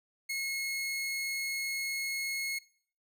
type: tone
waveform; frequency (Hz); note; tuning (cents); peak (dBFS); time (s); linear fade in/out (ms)
sawtooth; 2171; C#7; -37; -29; 0.29-2.59; 10
effects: noise-tail reverb RT60 0.5 s tail -19 dB re dry